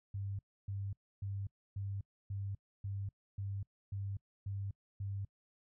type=tone bursts; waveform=sine; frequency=99 Hz; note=G2; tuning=18 cents sharp; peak=-37 dBFS; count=10; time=0.14-5.25 s; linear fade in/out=5 ms; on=250 ms; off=290 ms; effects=noise-tail reverb RT60 0.1 s tail -25 dB re dry